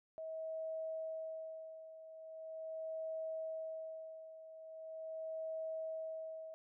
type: tone with tremolo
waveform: sine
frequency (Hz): 641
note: E5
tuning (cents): -49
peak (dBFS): -39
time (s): 0.18-6.54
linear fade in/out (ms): 0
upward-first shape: sine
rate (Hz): 0.41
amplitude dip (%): 75
effects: none